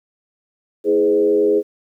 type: tone with frequency modulation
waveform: sine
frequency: 415.3 Hz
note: G#4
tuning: in tune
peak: -12 dBFS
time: 0.84-1.63 s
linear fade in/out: 50 ms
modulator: 91.7 Hz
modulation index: 0.86
effects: 9-bit